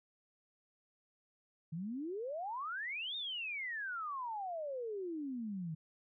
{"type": "exponential two-way sweep", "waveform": "sine", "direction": "up then down", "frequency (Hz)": [152.7, 3729, 152.7], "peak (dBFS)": -38, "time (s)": [1.72, 5.75], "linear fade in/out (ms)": 10, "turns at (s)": 3.16, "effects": []}